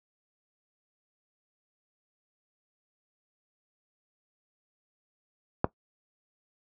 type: click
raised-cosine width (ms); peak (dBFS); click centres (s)
1; -8; 5.644
effects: noise-tail reverb RT60 0.1 s tail -18 dB re dry + high-pass 60 Hz 12 dB/octave